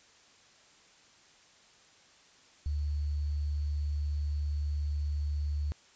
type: tone with sample-and-hold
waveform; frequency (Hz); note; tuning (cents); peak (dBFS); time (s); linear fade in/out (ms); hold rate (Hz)
sine; 73.6; D2; +4; -29; 2.66-5.72; 0; 4410
effects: white hiss -60 dBFS RMS until 5.95 s + resampled to 16000 Hz